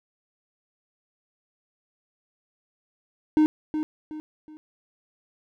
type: tone with echo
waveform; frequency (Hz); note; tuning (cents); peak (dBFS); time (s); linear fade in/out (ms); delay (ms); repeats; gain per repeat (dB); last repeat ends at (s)
triangle; 307.7; D#4; -19; -13; 3.37-3.46; 0; 370; 3; -9; 4.57
effects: none